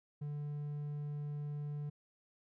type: tone with hard clipping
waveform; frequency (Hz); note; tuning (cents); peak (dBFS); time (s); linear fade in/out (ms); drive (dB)
triangle; 146.83; D3; 0; -39; 0.21-1.9; 10; 6
effects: none